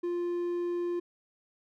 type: tone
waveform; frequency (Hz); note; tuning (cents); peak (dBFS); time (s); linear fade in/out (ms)
triangle; 349.2; F4; 0; -27; 0.03-1; 10
effects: none